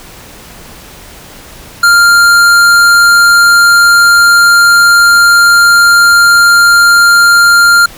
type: tone with hard clipping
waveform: sine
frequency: 1397 Hz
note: F6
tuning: in tune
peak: -4 dBFS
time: 1.83-7.86 s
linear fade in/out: 5 ms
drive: 15 dB
effects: pink hiss -32 dBFS RMS until 7.97 s